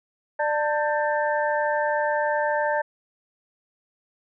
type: tone cluster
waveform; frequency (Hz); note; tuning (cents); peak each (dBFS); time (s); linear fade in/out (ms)
sine; 594 / 895 / 1573 / 1787; D5 / A5 / G6 / A6; +20 / +29 / +6 / +26; -24 / -25 / -30 / -31; 0.39-2.82; 10
effects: none